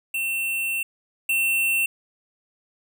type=tone pair in turn; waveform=square; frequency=2700 / 2700 Hz; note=E7 / E7; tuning=+41 / +41 cents; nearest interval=unison; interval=0 cents; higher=neither; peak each=-24 / -20 dBFS; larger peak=second; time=0.14-0.83 / 1.29-1.86 s; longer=first; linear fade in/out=5 ms; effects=none

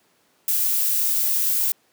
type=noise; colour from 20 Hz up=violet; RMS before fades=-21 dBFS; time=0.48-1.72 s; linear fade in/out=2 ms; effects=pink hiss -62 dBFS RMS until 1.92 s + high-pass 200 Hz 12 dB/octave

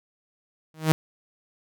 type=tone with exponential growth; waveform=sawtooth; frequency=157.6 Hz; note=D#3; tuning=23 cents sharp; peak=-9 dBFS; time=0.74-0.92 s; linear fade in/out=0 ms; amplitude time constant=37 ms; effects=none

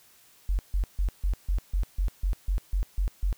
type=tone bursts; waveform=sine; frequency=46.43 Hz; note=F#1; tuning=7 cents sharp; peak=-22 dBFS; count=12; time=0.49-3.328 s; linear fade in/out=0 ms; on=99 ms; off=150 ms; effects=white hiss -58 dBFS RMS until 3.37 s

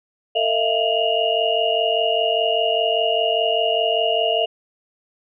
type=tone cluster; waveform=sine; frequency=453.1 / 637 / 682 / 2820 / 2922 Hz; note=A#4 / D#5 / F5 / F7 / F#7; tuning=-49 / +41 / -41 / +16 / -22 cents; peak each=-24 / -22 / -21 / -24 / -27 dBFS; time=0.35-4.46 s; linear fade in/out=10 ms; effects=none

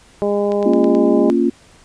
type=harmonic tone; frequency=203.8 Hz; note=G#3; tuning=32 cents flat; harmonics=1 / 2 / 3 / 4 / 5; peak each=-22 / -17 / -20 / -28 / -33 dBFS; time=0.22-1.3 s; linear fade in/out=0 ms
type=click train; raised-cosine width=0.2 ms; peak=-16 dBFS; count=5; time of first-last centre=0.52-0.95 s; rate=9.3 Hz
type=chord; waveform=sine; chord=Bb minor; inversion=none; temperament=equal; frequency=233.1 / 277.2 / 349.2 Hz; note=Bb3 / Db4 / F4; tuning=0 / 0 / 0 cents; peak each=-17 / -17 / -16 dBFS; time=0.65-1.5 s; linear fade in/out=10 ms
effects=pink hiss -48 dBFS RMS until 1.84 s + resampled to 22050 Hz

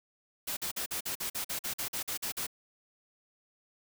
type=noise bursts; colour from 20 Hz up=white; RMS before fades=-35 dBFS; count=14; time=0.47-2.468 s; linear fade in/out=10 ms; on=100 ms; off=46 ms; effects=none

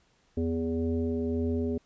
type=tone with frequency modulation; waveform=sine; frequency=246.9 Hz; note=B3; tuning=in tune; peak=-26 dBFS; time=0.37-1.78 s; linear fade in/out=5 ms; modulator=164 Hz; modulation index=1.2; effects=pink hiss -67 dBFS RMS until 1.85 s + resampled to 16000 Hz

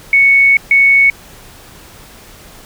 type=tone bursts at uneven times; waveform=sine; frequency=2217 Hz; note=C#7; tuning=in tune; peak=-5 dBFS; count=2; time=0.13-0.57 / 0.71-1.1 s; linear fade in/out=2 ms; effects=pink hiss -38 dBFS RMS until 2.65 s

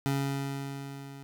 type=tone with level ramp; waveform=25% pulse; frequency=138.4 Hz; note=C#3; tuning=2 cents flat; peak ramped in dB=-22 to -40 dBFS; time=0.06-1.23 s; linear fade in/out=0 ms; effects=none

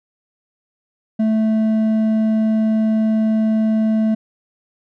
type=tone with hard clipping; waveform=sine; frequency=219.1 Hz; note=A3; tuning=7 cents flat; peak=-15 dBFS; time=1.19-4.15 s; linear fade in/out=10 ms; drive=5 dB; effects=none

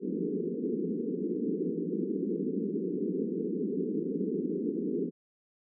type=band-pass noise; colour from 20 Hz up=white; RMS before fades=-32 dBFS; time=0-5.11 s; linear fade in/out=50 ms; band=170 to 450 Hz; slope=96 dB/octave; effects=none

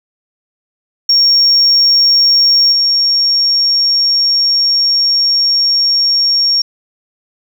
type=tone with level steps; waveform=sine; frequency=5540 Hz; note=F8; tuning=15 cents flat; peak=-5 / -8 dBFS; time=1.09-6.62 s; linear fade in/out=5 ms; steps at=2.72 s; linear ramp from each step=5 ms; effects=tanh soft clip ceiling -1 dBFS + 7-bit

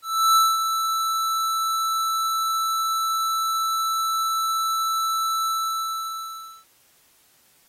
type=tone with ADSR envelope; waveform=square; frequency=1322 Hz; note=E6; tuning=5 cents sharp; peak=-14 dBFS; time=0.02-6.65 s; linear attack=330 ms; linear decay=220 ms; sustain=-8 dB; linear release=1200 ms; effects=white hiss -59 dBFS RMS until 7.68 s + AAC 48 kbps

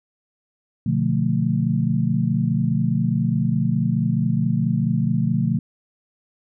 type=chord; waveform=sine; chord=B half-diminished seventh; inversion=none; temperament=just; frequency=123.47 / 148.16 / 177.8 / 222.2 Hz; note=B2 / D3 / F3 / A3; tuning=0 / +16 / +31 / +17 cents; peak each=-23 dBFS; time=0.86-5.59 s; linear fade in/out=5 ms; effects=none

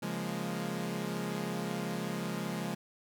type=chord; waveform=sawtooth; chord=Bb minor seventh; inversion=first; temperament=equal; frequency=138.59 / 174.61 / 207.7 / 233.1 Hz; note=Db3 / F3 / Ab3 / Bb3; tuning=0 / 0 / 0 / 0 cents; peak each=-38 / -34 / -34 / -38 dBFS; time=0.02-2.75 s; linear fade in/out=10 ms; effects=none

